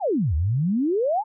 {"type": "exponential two-way sweep", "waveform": "sine", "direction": "down then up", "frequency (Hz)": [900, 72, 900], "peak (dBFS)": -19, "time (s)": [0, 1.24], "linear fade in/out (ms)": 50, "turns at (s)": 0.35, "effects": []}